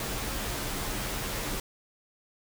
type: noise with comb filter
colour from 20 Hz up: pink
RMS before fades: -33 dBFS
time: 0-1.6 s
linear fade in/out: 2 ms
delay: 12 ms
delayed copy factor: -0.6
effects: none